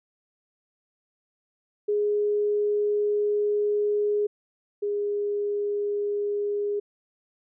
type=tone pair in turn; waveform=sine; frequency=415.3 / 410.5 Hz; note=G#4 / G#4; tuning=0 / -20 cents; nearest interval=unison; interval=20 cents; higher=first; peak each=-21 / -24 dBFS; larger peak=first; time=1.88-4.27 / 4.82-6.8 s; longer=first; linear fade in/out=10 ms; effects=none